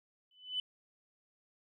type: tone with exponential growth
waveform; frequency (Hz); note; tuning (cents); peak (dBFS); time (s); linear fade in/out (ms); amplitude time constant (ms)
sine; 3005; F#7; +26; -29; 0.31-0.6; 2; 62
effects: tanh soft clip ceiling -25 dBFS